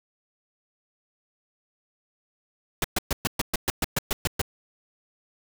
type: noise bursts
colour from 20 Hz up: pink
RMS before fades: -24 dBFS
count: 12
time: 2.82-4.416 s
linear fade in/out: 2 ms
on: 23 ms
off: 120 ms
effects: none